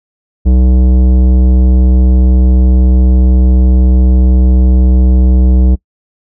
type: tone with tanh clipping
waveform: sine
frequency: 63 Hz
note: B1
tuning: 35 cents sharp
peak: -6 dBFS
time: 0.45-5.76 s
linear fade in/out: 20 ms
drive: 14 dB
effects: noise-tail reverb RT60 0.1 s tail -24 dB re dry